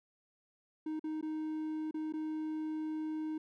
triangle tone with dropouts, 311.5 Hz, D#4, 2 cents sharp, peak -33 dBFS, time 0.86-3.38 s, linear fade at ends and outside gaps 5 ms, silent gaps 0.995-1.04 / 1.212-1.226 / 1.911-1.942 / 2.125-2.136 s, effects none

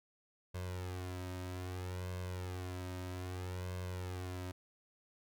sawtooth tone with flanger, 91.1 Hz, F#2, 26 cents flat, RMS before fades -42 dBFS, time 0.54-4.52 s, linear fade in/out 10 ms, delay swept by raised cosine 1.9 to 3.2 ms, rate 0.62 Hz, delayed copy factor +0.8, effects none

